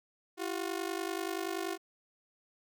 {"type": "ring-modulated tone", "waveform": "sawtooth", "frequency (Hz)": 360.1, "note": "F#4", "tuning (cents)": -47, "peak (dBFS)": -27, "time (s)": [0.37, 1.78], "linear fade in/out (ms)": 50, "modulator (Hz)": 25.2, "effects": []}